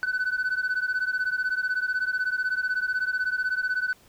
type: beating tone pair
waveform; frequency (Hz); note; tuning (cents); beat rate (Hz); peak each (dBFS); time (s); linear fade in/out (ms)
sine; 1495 / 1511; F#6 / F#6; +17 / +36; 16; -25; 0.03-3.93; 0
effects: tanh soft clip ceiling -21 dBFS + pink hiss -57 dBFS RMS until 4.08 s